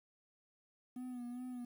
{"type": "tone with vibrato", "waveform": "triangle", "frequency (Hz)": 246.9, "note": "B3", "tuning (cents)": 0, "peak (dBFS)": -40, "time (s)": [0.96, 1.65], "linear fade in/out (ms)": 5, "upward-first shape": "sine", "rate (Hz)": 2.5, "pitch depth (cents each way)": 43, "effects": ["11-bit"]}